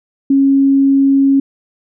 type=tone; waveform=sine; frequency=274 Hz; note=C#4; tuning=20 cents flat; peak=-7 dBFS; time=0.3-1.4 s; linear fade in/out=5 ms; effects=none